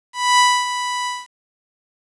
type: tone with ADSR envelope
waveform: sawtooth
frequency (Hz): 988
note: B5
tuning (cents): 0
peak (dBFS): -6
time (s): 0.13-1.27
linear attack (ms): 260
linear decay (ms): 260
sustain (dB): -11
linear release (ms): 200
effects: resampled to 22050 Hz + 8-bit